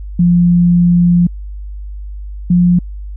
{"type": "tone pair in turn", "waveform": "sine", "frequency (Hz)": [174.61, 176.64], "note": ["F3", "F3"], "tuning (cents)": [0, 20], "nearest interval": "unison", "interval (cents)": 20, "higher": "second", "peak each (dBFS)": -6, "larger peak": "neither", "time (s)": [[0.19, 1.27], [2.5, 2.79]], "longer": "first", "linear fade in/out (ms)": 5, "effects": ["added 50 Hz sine -23 dBFS peak until 3.16 s"]}